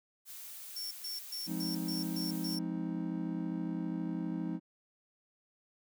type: noise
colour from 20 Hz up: blue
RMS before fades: -47 dBFS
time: 0.25-2.59 s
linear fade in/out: 50 ms
type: tone bursts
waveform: 40% pulse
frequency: 5450 Hz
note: F8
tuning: 43 cents flat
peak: -37 dBFS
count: 7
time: 0.76-2.59 s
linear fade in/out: 5 ms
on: 150 ms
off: 130 ms
type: chord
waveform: triangle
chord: F minor seventh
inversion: none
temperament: just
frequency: 174.61 / 209.5 / 261.9 / 314.3 Hz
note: F3 / Ab3 / C4 / Eb4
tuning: 0 / +15 / +2 / +18 cents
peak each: -36 / -39 / -39 / -37 dBFS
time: 1.46-4.6 s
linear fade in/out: 50 ms
effects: none